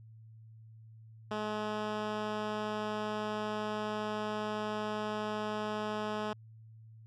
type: tone with low-pass filter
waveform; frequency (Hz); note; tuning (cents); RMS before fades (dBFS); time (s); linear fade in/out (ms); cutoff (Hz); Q
10% pulse; 212.6; G#3; +41; -36; 1.31-6.33; 2; 4100; 0.57
effects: added 111 Hz sine -51 dBFS peak until 7.06 s